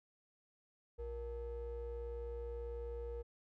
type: ring-modulated tone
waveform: triangle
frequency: 205.8 Hz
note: G#3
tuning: 16 cents flat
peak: -36 dBFS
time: 0.98-3.23 s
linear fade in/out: 20 ms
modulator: 265 Hz
effects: none